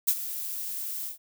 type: noise with ADSR envelope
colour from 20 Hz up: violet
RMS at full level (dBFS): -21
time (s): 0.07-1.18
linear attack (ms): 15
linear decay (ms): 56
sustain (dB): -13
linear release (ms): 120
effects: none